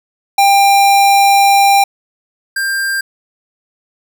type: tone pair in turn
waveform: square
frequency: 795 / 1590 Hz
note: G5 / G6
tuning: +24 / +24 cents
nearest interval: octave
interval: 1200 cents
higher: second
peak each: -7 / -15 dBFS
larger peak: first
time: 0.38-1.84 / 2.56-3.01 s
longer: first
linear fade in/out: 5 ms
effects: none